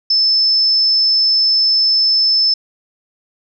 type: tone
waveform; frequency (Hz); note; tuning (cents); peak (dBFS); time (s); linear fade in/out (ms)
sine; 5260; E8; -5; -10; 0.1-2.54; 5
effects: none